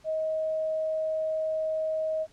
sine tone, 631 Hz, D#5, 24 cents sharp, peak -26 dBFS, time 0.04-2.27 s, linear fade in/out 50 ms, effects pink hiss -60 dBFS RMS until 2.32 s + low-pass 8000 Hz 12 dB/octave

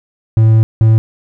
triangle tone bursts at uneven times, 111 Hz, A2, 16 cents sharp, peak -3 dBFS, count 2, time 0.37-0.63 / 0.81-0.98 s, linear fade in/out 0 ms, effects none

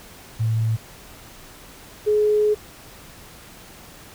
sine tone pair in turn, 111.8 / 422.1 Hz, A2 / G#4, +28 / +28 cents, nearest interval octave + major seventh, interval 2300 cents, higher second, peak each -18 / -15 dBFS, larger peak second, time 0.39-0.77 / 2.06-2.55 s, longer second, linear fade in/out 20 ms, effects pink hiss -44 dBFS RMS until 4.14 s

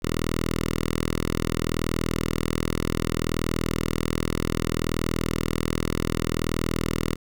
5% pulse tone with notch filter, 40.64 Hz, E1, 24 cents flat, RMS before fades -26 dBFS, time 0.02-7.16 s, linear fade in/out 20 ms, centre 710 Hz, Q 1.3, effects none

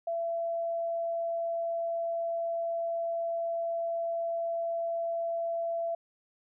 sine tone, 672 Hz, E5, 33 cents sharp, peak -29 dBFS, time 0.07-5.95 s, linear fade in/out 5 ms, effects none

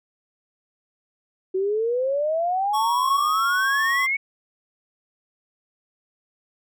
sine exponential sweep, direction up, 370 to 2247 Hz, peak -20 dBFS, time 1.54-4.17 s, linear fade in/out 10 ms
square tone with pitch glide, 1108.7 to 1098.5 Hz, C#6 to C#6, 0 to -16 cents, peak -24 dBFS, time 2.73-4.07 s, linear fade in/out 20 ms, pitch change -16 cents, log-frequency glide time 2.84-3.78 s
effects none

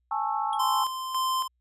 sine chord, A major seventh, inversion third, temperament just, 825 / 880 / 1100 / 1320 Hz, G#5 / A5 / C#6 / E6, -12 / 0 / -14 / +2 cents, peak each -30 / -29 / -33 / -34 dBFS, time 0.11-0.84 s, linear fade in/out 5 ms
square tone with exponential decay, 3278 Hz, G#7, 23 cents flat, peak -34 dBFS, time 0.53-0.62 s, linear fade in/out 1 ms, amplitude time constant 18 ms
square tone with tremolo, 1040 Hz, C6, 11 cents flat, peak -25 dBFS, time 0.59-1.48 s, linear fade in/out 10 ms, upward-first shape square, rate 1.8 Hz, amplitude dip 55%
effects added 61 Hz sine -70 dBFS peak until 1.6 s + resampled to 32000 Hz

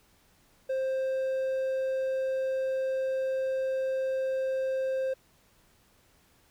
triangle tone, 527 Hz, C5, 12 cents sharp, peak -25 dBFS, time 0.69-5.14 s, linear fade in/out 10 ms, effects pink hiss -64 dBFS RMS until 6.5 s

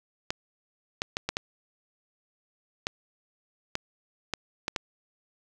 clicks, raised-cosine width 0.2 ms, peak -11 dBFS, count 10, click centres 0.305 / 1.019 / 1.169 / 1.29 / 1.369 / 2.869 / 3.754 / 4.337 / 4.681 / 4.762 s, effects none

